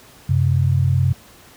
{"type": "tone pair together", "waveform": "sine", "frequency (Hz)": [93.97, 132.9], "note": ["F#2", "C3"], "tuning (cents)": [27, 27], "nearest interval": "tritone", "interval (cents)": 600, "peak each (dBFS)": -16, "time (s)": [0.29, 1.13], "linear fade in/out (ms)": 5, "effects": ["pink hiss -46 dBFS RMS until 1.56 s", "high-pass 60 Hz 12 dB/octave"]}